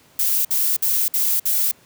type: noise bursts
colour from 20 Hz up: violet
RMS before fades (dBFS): -19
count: 5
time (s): 0.19-1.714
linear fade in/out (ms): 5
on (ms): 260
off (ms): 56
effects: pink hiss -53 dBFS RMS until 1.85 s + high-pass 100 Hz 12 dB/octave